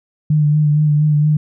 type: tone with vibrato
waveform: sine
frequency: 150.2 Hz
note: D3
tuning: 39 cents sharp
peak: -10 dBFS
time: 0.3-1.37 s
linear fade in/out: 5 ms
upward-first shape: sine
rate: 4.3 Hz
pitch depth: 29 cents each way
effects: none